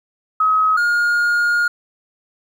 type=tone pair in turn; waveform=sine / triangle; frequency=1273 / 1424.4 Hz; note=D#6 / F6; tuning=+39 / +34 cents; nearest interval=major second; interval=195 cents; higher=second; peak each=-12 dBFS; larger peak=neither; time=0.4-0.77 / 0.77-1.68 s; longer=second; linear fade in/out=5 ms; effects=9-bit